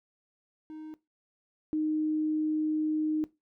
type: tone pair in turn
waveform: triangle / sine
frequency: 311.1 / 309 Hz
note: D#4 / D#4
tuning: 0 / -12 cents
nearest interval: unison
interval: 12 cents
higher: first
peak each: -38 / -26 dBFS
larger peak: second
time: 0.7-0.94 / 1.73-3.24 s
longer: second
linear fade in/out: 0 ms
effects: noise-tail reverb RT60 0.2 s tail -18 dB re dry